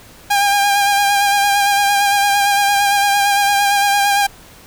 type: tone with vibrato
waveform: sawtooth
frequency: 806 Hz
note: G5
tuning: 48 cents sharp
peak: -8 dBFS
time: 0.3-4.27 s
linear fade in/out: 10 ms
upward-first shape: sine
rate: 8.8 Hz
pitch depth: 28 cents each way
effects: pink hiss -42 dBFS RMS until 4.66 s